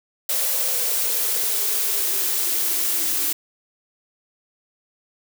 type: noise with high-pass filter sweep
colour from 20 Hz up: blue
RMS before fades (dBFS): -22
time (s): 0.29-3.33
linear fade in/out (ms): 5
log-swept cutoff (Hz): 540 to 300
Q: 7.4
effects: none